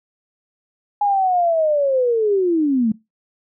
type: linear sweep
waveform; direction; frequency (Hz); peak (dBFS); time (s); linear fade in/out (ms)
sine; down; 830.6 to 210; -14; 1.01-2.92; 5
effects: noise-tail reverb RT60 0.2 s tail -21 dB re dry